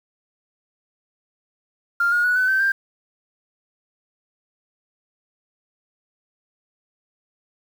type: tone with pitch steps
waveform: sine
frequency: 1396.9 / 1432.9 / 1469.7 / 1507.6 / 1546.4 / 1586.2 Hz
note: F6 / F6 / F#6 / F#6 / G6 / G6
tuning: 0 / +44 / -12 / +32 / -24 / +20 cents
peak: -15 dBFS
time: 2-2.72 s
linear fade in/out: 5 ms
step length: 120 ms
effects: tanh soft clip ceiling -12 dBFS + 7-bit